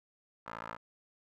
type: tone with band-pass filter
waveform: 15% pulse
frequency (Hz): 56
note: A1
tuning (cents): +31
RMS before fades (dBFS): -44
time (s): 0.46-0.77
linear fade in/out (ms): 10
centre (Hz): 1200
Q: 2.4
effects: none